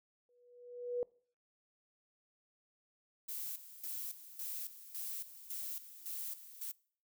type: tone with exponential growth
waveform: sine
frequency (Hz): 487.4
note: B4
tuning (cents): -23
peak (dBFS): -31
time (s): 0.29-1.03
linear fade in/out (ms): 1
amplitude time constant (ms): 160
type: noise with tremolo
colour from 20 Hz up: violet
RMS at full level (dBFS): -42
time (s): 3.28-6.72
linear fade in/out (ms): 10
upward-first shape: square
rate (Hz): 1.8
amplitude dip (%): 75
effects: noise-tail reverb RT60 0.5 s tail -24 dB re dry